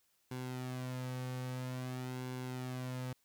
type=tone with flanger; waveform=sawtooth; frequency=127.3 Hz; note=C3; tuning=47 cents flat; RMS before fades=-41 dBFS; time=0.31-3.13 s; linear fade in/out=5 ms; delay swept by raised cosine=1.6 to 3 ms; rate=0.5 Hz; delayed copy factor=-0.55; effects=white hiss -75 dBFS RMS until 3.24 s